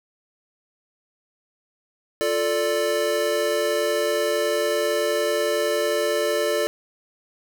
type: chord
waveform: square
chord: D minor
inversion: first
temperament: equal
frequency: 349.2 / 440 / 587.3 Hz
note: F4 / A4 / D5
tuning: 0 / 0 / 0 cents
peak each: -29 / -25 / -24 dBFS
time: 2.21-6.67 s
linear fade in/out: 0 ms
effects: none